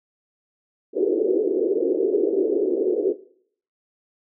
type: band-pass noise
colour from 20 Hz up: pink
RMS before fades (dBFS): -21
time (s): 0.93-3.15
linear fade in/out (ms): 50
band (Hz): 340 to 450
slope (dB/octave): 48
effects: noise-tail reverb RT60 0.6 s tail -18 dB re dry